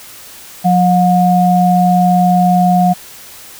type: tone pair together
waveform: sine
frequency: 180 / 720 Hz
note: F#3 / F#5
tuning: -47 / -47 cents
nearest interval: 2 octaves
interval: 2400 cents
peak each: -10 dBFS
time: 0.64-2.94 s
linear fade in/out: 20 ms
effects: white hiss -35 dBFS RMS until 3.59 s